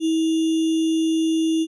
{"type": "tone with sample-and-hold", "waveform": "sine", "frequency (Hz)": 322.1, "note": "E4", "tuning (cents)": -40, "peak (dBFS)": -17, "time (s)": [0, 1.67], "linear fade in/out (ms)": 50, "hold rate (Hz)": 3150, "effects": ["resampled to 22050 Hz"]}